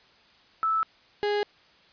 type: tone pair in turn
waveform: sine / 35% pulse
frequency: 1312 / 413.3 Hz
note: E6 / G#4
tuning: -9 / -8 cents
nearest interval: octave + minor sixth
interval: 1999 cents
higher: first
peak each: -22 dBFS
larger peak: neither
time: 0.63-0.83 / 1.23-1.43 s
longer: neither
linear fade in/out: 0 ms
effects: white hiss -58 dBFS RMS until 1.92 s + resampled to 11025 Hz